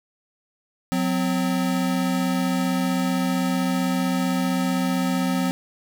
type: tone pair together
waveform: square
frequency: 182.5 / 258.1 Hz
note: F#3 / C4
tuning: -24 / -23 cents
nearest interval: tritone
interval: 601 cents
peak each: -24 dBFS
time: 0.92-5.51 s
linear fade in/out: 0 ms
effects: none